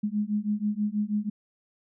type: beating tone pair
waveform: sine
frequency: 206.1 / 212.3 Hz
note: G#3 / G#3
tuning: -13 / +38 cents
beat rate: 6.2 Hz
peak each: -28 dBFS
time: 0.03-1.3 s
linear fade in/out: 10 ms
effects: none